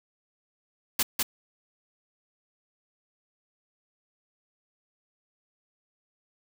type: noise with echo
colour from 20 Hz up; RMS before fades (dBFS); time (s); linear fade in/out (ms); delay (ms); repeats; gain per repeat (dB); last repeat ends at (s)
white; -24; 0.99-1.03; 5; 200; 1; -2; 1.23
effects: none